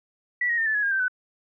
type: tone with pitch steps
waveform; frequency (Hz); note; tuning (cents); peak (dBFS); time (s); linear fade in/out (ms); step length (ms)
sine; 1954 / 1882 / 1812.6 / 1745.9 / 1681.5 / 1619.6 / 1559.9 / 1502.4; B6 / A#6 / A#6 / A6 / G#6 / G#6 / G6 / F#6; -19 / +16 / -49 / -14 / +21 / -44 / -9 / +26; -21; 0.41-1.082; 5; 84
effects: none